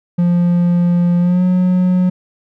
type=tone with pitch glide; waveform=triangle; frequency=174.61 to 182.13 Hz; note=F3 to F#3; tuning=0 to -27 cents; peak=-8 dBFS; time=0.18-2.1 s; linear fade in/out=10 ms; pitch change=+73 cents; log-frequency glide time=1.19-1.43 s; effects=none